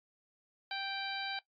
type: harmonic tone with a mistuned harmonic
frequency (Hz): 784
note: G5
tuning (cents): 0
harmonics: 1 / 2 / 3 / 4 / 5 / 6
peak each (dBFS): -41 / -42 / -45 / -45 / -43 / -47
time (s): 0.71-1.39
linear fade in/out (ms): 2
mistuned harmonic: 4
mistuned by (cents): -21
effects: noise-tail reverb RT60 0.1 s tail -17 dB re dry + AAC 48 kbps